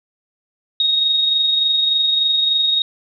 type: tone with amplitude modulation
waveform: sine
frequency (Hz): 3750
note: A#7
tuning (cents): +10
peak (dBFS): -12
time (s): 0.8-2.82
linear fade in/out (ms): 2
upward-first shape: sine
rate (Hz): 23.4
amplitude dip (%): 35
effects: none